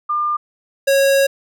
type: tone pair in turn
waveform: sine / square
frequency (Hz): 1200 / 549.2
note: D6 / C#5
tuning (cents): +37 / -16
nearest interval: octave + major second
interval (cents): 1353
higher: first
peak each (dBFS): -16 / -12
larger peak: second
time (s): 0.09-0.37 / 0.87-1.27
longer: second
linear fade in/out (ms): 10
effects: none